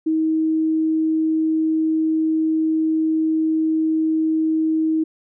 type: tone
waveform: sine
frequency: 317.3 Hz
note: D#4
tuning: 34 cents sharp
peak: -16 dBFS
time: 0.06-5.04 s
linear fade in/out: 10 ms
effects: none